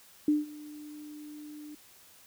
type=tone with ADSR envelope; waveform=sine; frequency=299.1 Hz; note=D4; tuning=32 cents sharp; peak=-20 dBFS; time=0.28-1.75 s; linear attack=3 ms; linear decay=170 ms; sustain=-22 dB; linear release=5 ms; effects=white hiss -57 dBFS RMS until 2.26 s